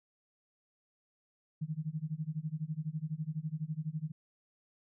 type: tone with tremolo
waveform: sine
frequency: 155.6 Hz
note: D#3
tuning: in tune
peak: -31 dBFS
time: 1.61-4.12 s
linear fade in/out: 10 ms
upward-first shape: sine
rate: 12 Hz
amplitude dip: 95%
effects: none